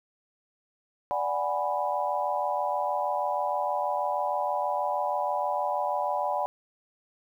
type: chord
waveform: sine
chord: G# half-diminished seventh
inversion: second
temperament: equal with one note detuned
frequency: 587.3 / 740 / 826.3 / 987.8 Hz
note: D5 / F#5 / G#5 / B5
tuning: 0 / 0 / -9 / 0 cents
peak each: -31 dBFS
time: 1.11-6.46 s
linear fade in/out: 0 ms
effects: 10-bit